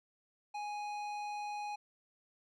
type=tone with tanh clipping; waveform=sine; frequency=830.6 Hz; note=G#5; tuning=in tune; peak=-40 dBFS; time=0.54-1.76 s; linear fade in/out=10 ms; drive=14 dB; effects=none